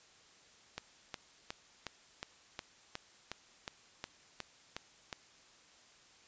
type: click train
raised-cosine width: 0.2 ms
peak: -22 dBFS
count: 13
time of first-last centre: 0.78-5.128 s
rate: 2.76 Hz
effects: white hiss -62 dBFS RMS until 6.27 s + resampled to 16000 Hz